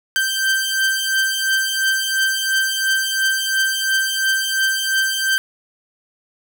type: beating tone pair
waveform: sawtooth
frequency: 1560 / 1562.9 Hz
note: G6 / G6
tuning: -9 / -6 cents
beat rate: 2.9 Hz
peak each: -18 / -15 dBFS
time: 0.16-5.38 s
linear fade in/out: 0 ms
effects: none